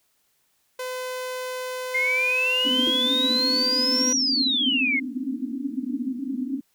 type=tone; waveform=sawtooth; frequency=508 Hz; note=B4; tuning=49 cents sharp; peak=-25 dBFS; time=0.79-4.13 s; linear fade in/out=5 ms
type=exponential two-way sweep; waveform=sine; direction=up then down; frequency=2093 to 5840 to 2093 Hz; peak=-20 dBFS; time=1.94-5 s; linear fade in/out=10 ms; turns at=4.14 s
type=band-pass noise; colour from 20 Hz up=white; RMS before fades=-29 dBFS; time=2.64-6.61 s; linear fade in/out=5 ms; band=240 to 280 Hz; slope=96 dB/octave
type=tone with exponential decay; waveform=sine; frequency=329.6 Hz; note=E4; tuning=in tune; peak=-23 dBFS; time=2.87-2.99 s; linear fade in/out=1 ms; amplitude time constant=26 ms
effects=white hiss -68 dBFS RMS until 6.74 s